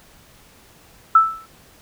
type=tone with exponential decay; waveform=sine; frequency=1318.5 Hz; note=E6; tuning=in tune; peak=-5 dBFS; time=1.15-1.46 s; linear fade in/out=5 ms; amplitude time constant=66 ms; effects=pink hiss -50 dBFS RMS until 1.81 s